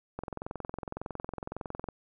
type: click train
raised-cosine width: 1 ms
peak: -22 dBFS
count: 38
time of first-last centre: 0.19-1.887 s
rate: 21.8 Hz
effects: none